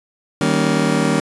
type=chord; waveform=30% pulse; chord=Eb dominant seventh; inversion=none; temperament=just; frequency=155.56 / 194.45 / 233.3 / 280 Hz; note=Eb3 / G3 / Bb3 / Db4; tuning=0 / -14 / +2 / +18 cents; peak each=-18 dBFS; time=0.41-1.2 s; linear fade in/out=2 ms; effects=resampled to 24000 Hz